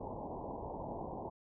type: low-pass noise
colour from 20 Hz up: white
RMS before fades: -43 dBFS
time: 0-1.3 s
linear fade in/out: 10 ms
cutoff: 980 Hz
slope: 96 dB/octave
effects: none